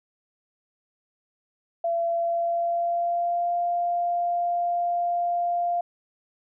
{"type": "tone with pitch glide", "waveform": "sine", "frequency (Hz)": [677, 697.2], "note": ["E5", "F5"], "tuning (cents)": [46, -3], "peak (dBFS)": -22, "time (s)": [1.84, 5.81], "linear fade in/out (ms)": 5, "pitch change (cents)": 51, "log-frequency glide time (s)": [2.06, 3.55], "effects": []}